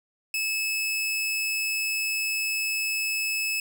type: tone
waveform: sawtooth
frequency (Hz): 2600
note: E7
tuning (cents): -24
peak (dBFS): -22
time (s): 0.34-3.6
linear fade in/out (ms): 2
effects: none